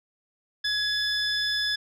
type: tone cluster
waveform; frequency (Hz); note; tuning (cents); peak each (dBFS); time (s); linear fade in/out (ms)
sine; 1681 / 3483 / 5110; G#6 / A7 / D#8; +20 / -18 / +45; -27; 0.64-1.76; 10
effects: tanh soft clip ceiling -19 dBFS